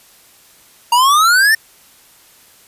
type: exponential sweep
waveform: square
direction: up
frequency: 930 to 1830 Hz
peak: -9 dBFS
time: 0.92-1.55 s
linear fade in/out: 5 ms
effects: white hiss -47 dBFS RMS until 2.67 s + resampled to 32000 Hz